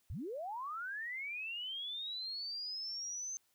sine linear sweep, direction up, 55 to 6272 Hz, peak -39 dBFS, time 0.1-3.37 s, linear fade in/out 0 ms, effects white hiss -75 dBFS RMS until 3.54 s

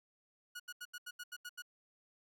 sawtooth tone bursts, 1454 Hz, F#6, 31 cents flat, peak -40 dBFS, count 9, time 0.55-1.622 s, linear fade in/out 10 ms, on 48 ms, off 80 ms, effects none

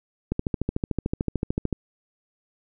click train, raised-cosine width 3 ms, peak -11 dBFS, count 20, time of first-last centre 0.32-1.727 s, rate 13.5 Hz, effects none

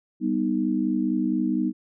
sine chord, G augmented, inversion none, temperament equal, 196 / 246.9 / 311.1 Hz, G3 / B3 / D#4, 0 / 0 / 0 cents, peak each -27 / -25 / -25 dBFS, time 0.2-1.73 s, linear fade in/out 50 ms, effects none

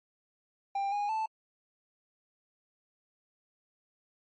triangle tone with pitch steps, 793 / 821 / 879 Hz, G5 / G#5 / A5, +20 / -20 / -2 cents, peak -27 dBFS, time 0.75-1.26 s, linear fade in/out 5 ms, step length 170 ms, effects MP3 32 kbps

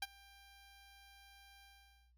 10% pulse tone with ADSR envelope, 793 Hz, G5, 20 cents sharp, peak -28 dBFS, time 0.02-2.13 s, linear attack 5 ms, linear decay 32 ms, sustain -24 dB, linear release 500 ms, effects added 60 Hz sine -67 dBFS peak until 2.17 s

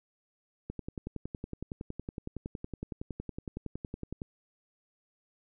click train, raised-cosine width 3 ms, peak -24 dBFS, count 39, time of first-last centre 0.7-4.219 s, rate 10.8 Hz, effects none

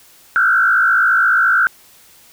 sine tone with frequency modulation, 1457 Hz, F#6, 27 cents flat, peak -10 dBFS, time 0.36-1.67 s, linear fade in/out 0 ms, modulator 54.4 Hz, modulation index 2, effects white hiss -47 dBFS RMS until 2.32 s

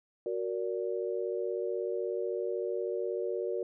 sine chord, Gb augmented, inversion none, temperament equal with one note detuned, 370 / 466.2 / 579.2 Hz, Gb4 / Bb4 / D5, 0 / 0 / -24 cents, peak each -34 / -34 / -38 dBFS, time 0.26-3.63 s, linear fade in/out 2 ms, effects none

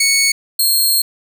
15% pulse tone pair in turn, 2217 / 4237 Hz, C#7 / C8, 0 / +21 cents, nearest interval major seventh, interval 1121 cents, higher second, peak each -5 dBFS, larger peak neither, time 0-0.32 / 0.59-1.02 s, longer second, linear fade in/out 5 ms, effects none

